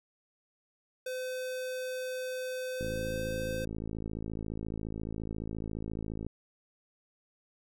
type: tone with pitch glide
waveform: square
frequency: 511 to 516.6 Hz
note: C5 to C5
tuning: -41 to -22 cents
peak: -35 dBFS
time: 1.06-3.65 s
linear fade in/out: 5 ms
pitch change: +19 cents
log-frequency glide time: 2.71-3.15 s
type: click train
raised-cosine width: 3 ms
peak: -25 dBFS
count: 189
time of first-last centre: 2.81-6.266 s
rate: 54.4 Hz
effects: none